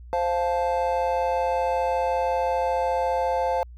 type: chord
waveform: triangle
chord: F major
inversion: second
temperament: just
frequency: 523.8 / 698.5 / 873.1 Hz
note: C5 / F5 / A5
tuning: +2 / 0 / -14 cents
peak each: -23 / -25 / -24 dBFS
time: 0.13-3.63 s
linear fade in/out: 0 ms
effects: added 60 Hz sine -40 dBFS peak until 3.77 s